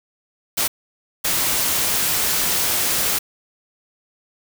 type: noise bursts at uneven times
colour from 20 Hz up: white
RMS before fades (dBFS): -20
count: 2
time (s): 0.57-0.68 / 1.24-3.19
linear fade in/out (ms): 10
effects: none